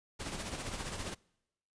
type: noise with tremolo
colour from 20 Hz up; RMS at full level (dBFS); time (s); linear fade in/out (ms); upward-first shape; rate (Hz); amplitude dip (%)
pink; -38; 0.19-1.15; 20; sine; 15; 50
effects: noise-tail reverb RT60 0.9 s tail -26 dB re dry + resampled to 22050 Hz